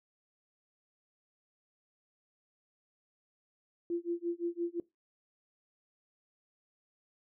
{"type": "tone with tremolo", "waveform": "sine", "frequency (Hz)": 343.5, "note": "F4", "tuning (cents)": -29, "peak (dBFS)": -29, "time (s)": [3.9, 4.8], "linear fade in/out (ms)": 2, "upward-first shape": "sine", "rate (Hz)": 5.8, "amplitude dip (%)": 100, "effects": ["noise-tail reverb RT60 0.2 s tail -21 dB re dry"]}